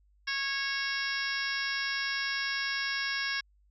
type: harmonic tone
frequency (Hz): 550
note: C#5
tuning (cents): -14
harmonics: 2 / 3 / 4 / 5 / 6 / 7 / 8 / 9 / 10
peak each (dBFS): -42 / -33 / -37 / -41 / -42 / -42 / -47 / -41 / -38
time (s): 0.27-3.41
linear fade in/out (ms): 10
effects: added 50 Hz sine -62 dBFS peak until 3.7 s